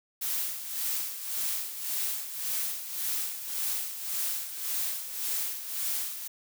blue noise with tremolo, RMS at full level -30 dBFS, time 0.21-6.28 s, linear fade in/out 10 ms, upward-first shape sine, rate 1.8 Hz, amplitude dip 65%, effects none

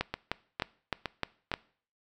two click trains, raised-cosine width 0.3 ms, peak -13 / -16 dBFS, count 6 / 4, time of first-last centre 0.01-1.539 / 0.14-1.516 s, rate 3.27 / 2.18 Hz, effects noise-tail reverb RT60 0.5 s tail -21 dB re dry

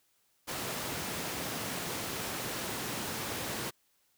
pink high-pass noise, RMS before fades -37 dBFS, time 0.47-3.71 s, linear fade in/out 20 ms, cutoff 130 Hz, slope 12 dB/octave, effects white hiss -72 dBFS RMS until 4.17 s

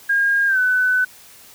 sine tone with pitch glide, 1621 to 1503.7 Hz, G#6 to F#6, -42 to +28 cents, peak -14 dBFS, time 0.09-1.05 s, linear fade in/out 10 ms, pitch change -130 cents, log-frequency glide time 0.47-0.59 s, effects white hiss -45 dBFS RMS until 1.54 s

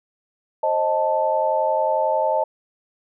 sine chord, A diminished, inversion first, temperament equal with one note detuned, 531.2 / 622.3 / 880 Hz, C5 / Eb5 / A5, +26 / 0 / 0 cents, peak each -24 / -21 / -21 dBFS, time 0.63-2.44 s, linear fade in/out 5 ms, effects none

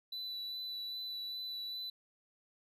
triangle tone with vibrato, 3973 Hz, B7, 10 cents sharp, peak -38 dBFS, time 0.12-1.9 s, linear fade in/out 5 ms, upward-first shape sine, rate 2.5 Hz, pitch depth 13 cents each way, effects none

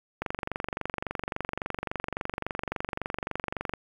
click train, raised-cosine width 0.5 ms, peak -15 dBFS, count 84, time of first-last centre 0.22-3.737 s, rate 23.6 Hz, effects 8-bit

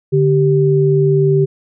sine tone pair together, 146.1 / 389.6 Hz, D3 / G4, -9 / -11 cents, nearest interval octave + perfect fourth, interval 1698 cents, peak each -12 dBFS, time 0.12-1.46 s, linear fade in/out 20 ms, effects none

